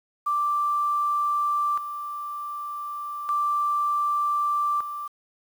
sine tone with tremolo, 1174.7 Hz, D6, in tune, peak -21 dBFS, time 0.26-5.08 s, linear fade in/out 10 ms, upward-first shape square, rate 0.33 Hz, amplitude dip 65%, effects 8-bit

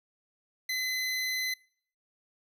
25% pulse tone, 2030 Hz, B6, 47 cents sharp, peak -26 dBFS, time 0.69-1.54 s, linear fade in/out 5 ms, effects noise-tail reverb RT60 0.6 s tail -26 dB re dry

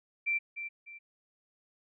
sine tone with echo, 2349 Hz, D7, in tune, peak -27 dBFS, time 0.26-0.39 s, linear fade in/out 20 ms, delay 300 ms, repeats 2, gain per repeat -9 dB, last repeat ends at 0.99 s, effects none

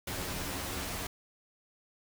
pink noise with comb filter, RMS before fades -37 dBFS, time 0.07-1.07 s, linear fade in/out 5 ms, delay 11 ms, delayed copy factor +0.6, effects none

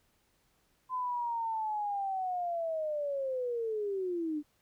sine linear sweep, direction down, 1025 to 290.4 Hz, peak -31 dBFS, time 0.89-4.43 s, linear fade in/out 50 ms, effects pink hiss -72 dBFS RMS until 4.61 s

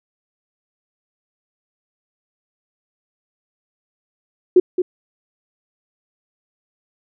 sine tone with echo, 363.7 Hz, F#4, 30 cents flat, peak -6 dBFS, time 4.56-4.6 s, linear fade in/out 5 ms, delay 220 ms, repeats 1, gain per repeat -8 dB, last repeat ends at 4.82 s, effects none

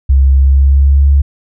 sine tone with pitch glide, 67.4 to 70.14 Hz, C#2 to C#2, -48 to +21 cents, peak -4 dBFS, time 0.09-1.22 s, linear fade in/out 10 ms, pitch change +69 cents, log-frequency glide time 0.34-1.1 s, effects none

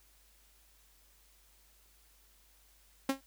sawtooth tone with exponential decay, 270 Hz, C#4, 45 cents flat, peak -21 dBFS, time 3.09-3.21 s, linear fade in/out 5 ms, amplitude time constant 25 ms, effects added 50 Hz sine -66 dBFS peak until 3.26 s + white hiss -66 dBFS RMS until 3.26 s

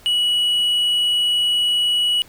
triangle tone, 2930 Hz, F#7, 18 cents flat, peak -14 dBFS, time 0.06-2.22 s, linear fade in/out 0 ms, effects pink hiss -48 dBFS RMS until 2.28 s

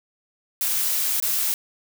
blue noise with dropouts, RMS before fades -23 dBFS, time 0.61-1.54 s, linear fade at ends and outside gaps 1 ms, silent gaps 1.201-1.224 s, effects none

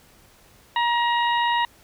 harmonic tone, 948 Hz, A#5, 29 cents sharp, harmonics 1 / 2 / 3 / 4, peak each -20 / -26 / -30 / -32 dBFS, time 0.76-1.65 s, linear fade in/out 2 ms, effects pink hiss -54 dBFS RMS until 1.83 s

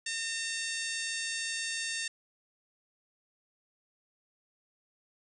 harmonic tone with a mistuned harmonic, 911 Hz, A#5, 40 cents flat, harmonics 2 / 3 / 4 / 5 / 6 / 7 / 8 / 9 / 10, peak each -38 / -40 / -41 / -42 / -43 / -43 / -44 / -45 / -45 dBFS, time 0.06-2.08 s, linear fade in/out 5 ms, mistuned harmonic 3, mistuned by -17 cents, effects none

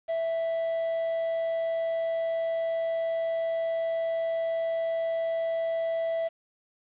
triangle tone, 659.3 Hz, E5, in tune, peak -24 dBFS, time 0.08-6.29 s, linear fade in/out 20 ms, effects resampled to 8000 Hz + 9-bit

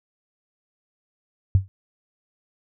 sine tone with exponential decay, 95.8 Hz, G2, 39 cents flat, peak -9 dBFS, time 1.55-1.68 s, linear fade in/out 0 ms, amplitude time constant 27 ms, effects none

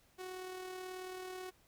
sawtooth tone with amplitude modulation, 370 Hz, F#4, in tune, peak -38 dBFS, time 0.18-1.51 s, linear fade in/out 20 ms, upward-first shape sine, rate 38.4 Hz, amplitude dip 35%, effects pink hiss -69 dBFS RMS until 1.67 s

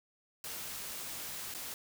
white noise with dropouts, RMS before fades -42 dBFS, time 0.44-1.74 s, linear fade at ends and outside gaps 1 ms, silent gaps 1.54-1.547 s, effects none

